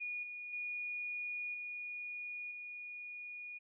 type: tone with level steps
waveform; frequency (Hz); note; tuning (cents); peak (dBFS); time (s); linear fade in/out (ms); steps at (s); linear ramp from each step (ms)
sine; 2448; D#7; -29; -38 / -43 / -38 / -41 / -44; 0-3.59; 20; 0.23 / 0.53 / 1.54 / 2.51; 2
effects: none